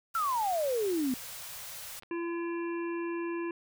white band-stop noise, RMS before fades -43 dBFS, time 0.14-2 s, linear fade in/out 10 ms, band 170 to 480 Hz, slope 48 dB/octave
sine exponential sweep, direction down, 1387 to 243.7 Hz, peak -27 dBFS, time 0.15-1.14 s, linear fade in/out 2 ms
clicks, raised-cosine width 0.3 ms, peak -35 dBFS, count 2, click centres 2.024 / 2.033 s
harmonic tone, 340 Hz, F4, 46 cents flat, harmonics 1 / 3 / 5 / 7 / 8, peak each -32 / -42 / -46 / -49 / -50 dBFS, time 2.11-3.51 s, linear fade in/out 2 ms
effects none

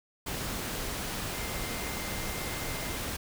sine tone in noise, 2093 Hz, C7, in tune, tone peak -44 dBFS, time 1.34-2.97 s, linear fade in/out 10 ms, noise pink, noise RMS -35 dBFS, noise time 0.26-3.17 s, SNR -12 dB, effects none

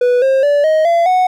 triangle tone with pitch steps, 492.1 / 533.5 / 578.5 / 627.2 / 680 / 737.3 Hz, B4 / C5 / D5 / D#5 / F5 / F#5, -6 / +34 / -26 / +14 / -46 / -6 cents, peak -7 dBFS, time 0.01-1.27 s, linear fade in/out 5 ms, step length 210 ms, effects none

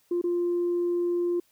sine tone with dropouts, 349.2 Hz, F4, in tune, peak -22 dBFS, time 0.11-1.4 s, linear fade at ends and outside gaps 5 ms, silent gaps 0.215-0.239 s, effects tanh soft clip ceiling -20 dBFS + white hiss -66 dBFS RMS until 1.51 s

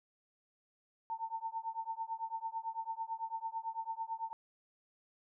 sine tone with tremolo, 900 Hz, A5, 39 cents sharp, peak -33 dBFS, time 1.1-4.33 s, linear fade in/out 0 ms, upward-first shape triangle, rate 9 Hz, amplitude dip 100%, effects none

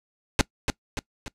pink noise with echo, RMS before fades -17 dBFS, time 0.39-0.41 s, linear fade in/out 0 ms, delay 290 ms, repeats 3, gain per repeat -6 dB, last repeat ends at 1.28 s, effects noise-tail reverb RT60 0.1 s tail -23 dB re dry + low-pass 7000 Hz 12 dB/octave

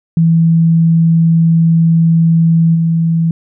sine tone with level steps, 164.81 Hz, E3, in tune, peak -6 / -9 dBFS, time 0.17-3.31 s, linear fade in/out 2 ms, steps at 2.74 s, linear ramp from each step 20 ms, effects none

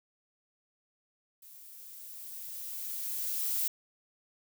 violet noise with level ramp, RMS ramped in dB -53 to -30 dBFS, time 1.42-3.68 s, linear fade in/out 5 ms, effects none

